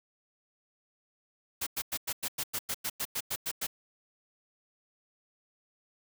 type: noise bursts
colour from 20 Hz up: white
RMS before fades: -33 dBFS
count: 14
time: 1.61-3.669 s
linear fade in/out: 10 ms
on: 57 ms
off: 97 ms
effects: none